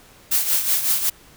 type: noise with tremolo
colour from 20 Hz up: blue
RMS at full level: -17 dBFS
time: 0.31-1.1 s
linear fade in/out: 10 ms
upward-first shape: triangle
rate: 5.4 Hz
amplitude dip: 70%
effects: pink hiss -49 dBFS RMS until 1.36 s